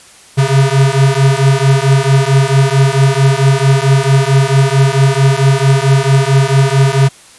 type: beating tone pair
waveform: square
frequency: 133.7 / 138.2 Hz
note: C3 / C#3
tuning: +38 / -5 cents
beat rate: 4.5 Hz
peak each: -11 dBFS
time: 0.37-7.09 s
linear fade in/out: 20 ms
effects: white hiss -40 dBFS RMS until 7.38 s + resampled to 24000 Hz